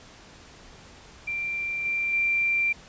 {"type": "tone with level steps", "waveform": "sine", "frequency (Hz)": 2362, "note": "D7", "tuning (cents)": 9, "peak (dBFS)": [-27, -24, -21], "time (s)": [1.27, 2.73], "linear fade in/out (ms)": 10, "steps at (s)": [1.85, 2.13], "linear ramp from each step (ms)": 5, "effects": ["pink hiss -49 dBFS RMS until 2.88 s", "resampled to 16000 Hz"]}